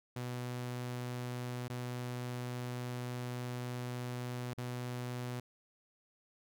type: tone with dropouts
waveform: sawtooth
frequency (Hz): 123.47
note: B2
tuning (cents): 0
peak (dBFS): -34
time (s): 0.16-5.4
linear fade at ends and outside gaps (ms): 5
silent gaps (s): 1.681-1.699 / 4.535-4.578
effects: none